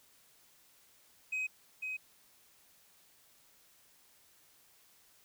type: tone with echo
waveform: sine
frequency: 2526 Hz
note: D#7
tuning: 26 cents sharp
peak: -30 dBFS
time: 1.32-1.47 s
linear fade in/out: 10 ms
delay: 500 ms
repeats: 1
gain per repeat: -5 dB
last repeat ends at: 1.97 s
effects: tanh soft clip ceiling -32 dBFS + white hiss -65 dBFS RMS until 5.24 s